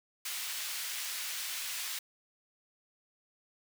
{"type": "high-pass noise", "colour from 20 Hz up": "pink", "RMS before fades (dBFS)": -38, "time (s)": [0.25, 1.99], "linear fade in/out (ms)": 5, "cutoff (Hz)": 2200, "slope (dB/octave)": 12, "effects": []}